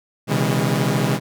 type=tone cluster; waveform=sawtooth; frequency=125.9 / 138.9 / 160.7 / 203.3 Hz; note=B2 / C#3 / E3 / G#3; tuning=+34 / +4 / -44 / -37 cents; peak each=-19 dBFS; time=0.27-1.2 s; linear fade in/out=50 ms; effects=none